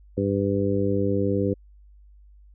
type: harmonic tone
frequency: 99.4 Hz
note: G2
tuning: 25 cents sharp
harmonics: 1 / 2 / 3 / 4 / 5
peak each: -27 / -27 / -27 / -27 / -27 dBFS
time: 0.17-1.54 s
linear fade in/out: 10 ms
effects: added 50 Hz sine -48 dBFS peak until 2.54 s